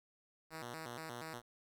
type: tone with vibrato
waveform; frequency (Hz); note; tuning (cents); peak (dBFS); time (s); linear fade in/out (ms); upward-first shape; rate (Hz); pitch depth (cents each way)
5% pulse; 138.59; C#3; 0; -33; 0.5-1.42; 50; square; 4.2; 250
effects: 11-bit